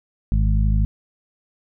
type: harmonic tone with a mistuned harmonic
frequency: 51.91 Hz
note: G#1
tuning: in tune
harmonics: 1 / 2 / 3 / 4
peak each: -16 / -22 / -26 / -28 dBFS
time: 0.32-0.85 s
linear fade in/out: 0 ms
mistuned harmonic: 4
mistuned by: +23 cents
effects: none